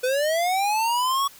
square linear sweep, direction up, 492.3 to 1130 Hz, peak -21 dBFS, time 0.03-1.28 s, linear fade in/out 10 ms, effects white hiss -48 dBFS RMS until 1.39 s

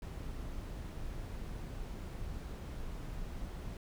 brown noise, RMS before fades -42 dBFS, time 0.02-3.77 s, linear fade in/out 2 ms, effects none

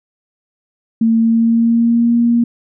sine tone with pitch glide, 226.4 to 235.7 Hz, A3 to A#3, +50 to +19 cents, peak -9 dBFS, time 1.01-2.44 s, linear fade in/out 5 ms, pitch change +69 cents, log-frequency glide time 1.15-2.15 s, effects none

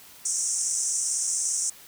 white band-pass noise, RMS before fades -27 dBFS, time 0.25-1.7 s, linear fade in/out 5 ms, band 5600 to 9200 Hz, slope 96 dB/octave, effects white hiss -49 dBFS RMS until 1.87 s

